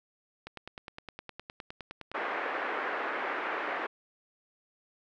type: click train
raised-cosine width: 0.3 ms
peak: -25 dBFS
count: 17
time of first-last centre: 0.47-2.116 s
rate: 9.72 Hz
type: band-pass noise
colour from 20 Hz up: white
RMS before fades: -34 dBFS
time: 2.14-3.87 s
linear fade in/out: 10 ms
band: 320 to 1900 Hz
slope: 24 dB/octave
effects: none